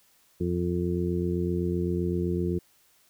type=harmonic tone; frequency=87.8 Hz; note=F2; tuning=10 cents sharp; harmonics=1 / 2 / 3 / 4 / 5; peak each=-31 / -29 / -37 / -29 / -36 dBFS; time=0.4-2.59 s; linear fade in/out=10 ms; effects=white hiss -63 dBFS RMS until 3.09 s